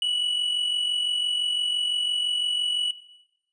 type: tone with amplitude modulation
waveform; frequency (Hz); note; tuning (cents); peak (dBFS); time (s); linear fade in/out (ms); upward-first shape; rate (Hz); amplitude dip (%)
triangle; 2945; F#7; -9; -19; 0.02-2.91; 2; sine; 45.9; 45
effects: noise-tail reverb RT60 0.9 s tail -17 dB re dry + resampled to 22050 Hz